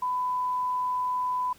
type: tone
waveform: sine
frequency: 1000 Hz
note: B5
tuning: 21 cents sharp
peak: -25 dBFS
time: 0.02-1.53 s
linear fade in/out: 5 ms
effects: pink hiss -55 dBFS RMS until 1.58 s + high-pass 60 Hz 12 dB/octave